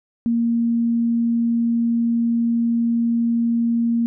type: tone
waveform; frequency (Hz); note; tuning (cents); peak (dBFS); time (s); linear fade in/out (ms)
sine; 233.1; A#3; 0; -16; 0.26-4.06; 0
effects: none